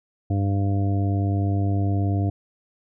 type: harmonic tone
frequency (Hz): 99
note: G2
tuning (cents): +18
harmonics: 1 / 2 / 3 / 4 / 5 / 6 / 7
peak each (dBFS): -20 / -31 / -28 / -38 / -40 / -43 / -34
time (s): 0.3-2.3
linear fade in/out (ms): 5
effects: none